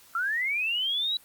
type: linear sweep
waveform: sine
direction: up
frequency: 1312 to 3951 Hz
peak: -25 dBFS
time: 0.15-1.17 s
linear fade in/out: 2 ms
effects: white hiss -55 dBFS RMS until 1.24 s + Opus 48 kbps